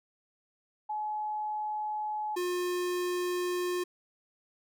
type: tone pair in turn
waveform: sine / square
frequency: 850 / 357.4 Hz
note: G#5 / F4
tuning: +40 / +40 cents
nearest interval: octave + minor third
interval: 1500 cents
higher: first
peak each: -31 / -30 dBFS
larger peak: second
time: 0.89-2.36 / 2.36-3.84 s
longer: second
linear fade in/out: 10 ms
effects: none